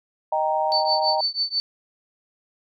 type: chord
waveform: sine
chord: Eb major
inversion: none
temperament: equal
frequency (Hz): 622.3 / 784 / 932.3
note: Eb5 / G5 / Bb5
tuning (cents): 0 / 0 / 0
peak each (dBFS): -24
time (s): 0.32-1.21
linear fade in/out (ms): 5
type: tone with tremolo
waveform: sine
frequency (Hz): 4520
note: C#8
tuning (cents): +33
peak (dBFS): -18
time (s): 0.72-1.6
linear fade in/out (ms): 0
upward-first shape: triangle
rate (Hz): 6.1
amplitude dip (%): 100
effects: none